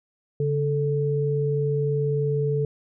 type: tone pair together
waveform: sine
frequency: 142.54 / 438.4 Hz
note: C#3 / A4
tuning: +49 / -6 cents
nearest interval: octave + perfect fifth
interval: 1945 cents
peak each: -23 / -24 dBFS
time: 0.4-2.65 s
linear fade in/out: 2 ms
effects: none